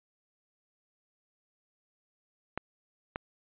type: clicks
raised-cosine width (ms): 0.5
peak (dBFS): -17 / -18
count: 2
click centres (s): 2.576 / 3.159
effects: resampled to 8000 Hz